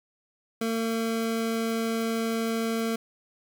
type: tone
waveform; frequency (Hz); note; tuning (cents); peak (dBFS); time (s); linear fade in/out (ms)
25% pulse; 226.6; A#3; -49; -22; 0.61-2.96; 5
effects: 10-bit